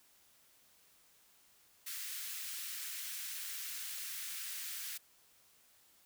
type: high-pass noise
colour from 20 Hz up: white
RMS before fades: -43 dBFS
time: 1.86-4.98 s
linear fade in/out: 10 ms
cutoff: 1500 Hz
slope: 24 dB/octave
effects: white hiss -67 dBFS RMS until 6.05 s